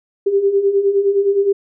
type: beating tone pair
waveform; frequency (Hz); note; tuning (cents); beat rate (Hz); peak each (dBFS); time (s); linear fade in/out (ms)
sine; 390 / 399.7; G4 / G4; -9 / +34; 9.7; -19 / -13; 0.26-1.53; 10
effects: none